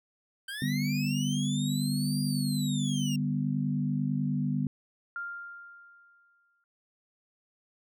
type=linear two-way sweep; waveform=25% pulse; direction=up then down; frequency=1547 to 4811 to 2751 Hz; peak=-32 dBFS; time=0.48-3.16 s; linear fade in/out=5 ms; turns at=2.22 s
type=chord; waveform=sine; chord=G major; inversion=second; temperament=equal; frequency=146.83 / 196 / 246.9 Hz; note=D3 / G3 / B3; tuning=0 / 0 / 0 cents; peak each=-30 / -32 / -31 dBFS; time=0.62-4.67 s; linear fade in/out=2 ms
type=tone with exponential decay; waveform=sine; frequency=1396.9 Hz; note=F6; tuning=in tune; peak=-32 dBFS; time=5.16-6.64 s; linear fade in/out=1 ms; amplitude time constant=320 ms
effects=none